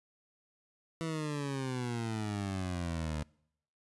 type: exponential sweep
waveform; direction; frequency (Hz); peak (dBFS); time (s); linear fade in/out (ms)
20% pulse; down; 165.3 to 75; -29; 1.01-3.23; 0
effects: noise-tail reverb RT60 0.7 s tail -25 dB re dry + resampled to 24000 Hz